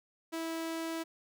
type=tone; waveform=sawtooth; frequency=327.1 Hz; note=E4; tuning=13 cents flat; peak=-31 dBFS; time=0.32-1.04 s; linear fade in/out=20 ms; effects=none